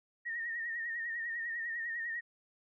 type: tone with vibrato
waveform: sine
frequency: 1855 Hz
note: A#6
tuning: 9 cents flat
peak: -35 dBFS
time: 0.25-2.21 s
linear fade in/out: 20 ms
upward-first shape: sine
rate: 10 Hz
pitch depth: 57 cents each way
effects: none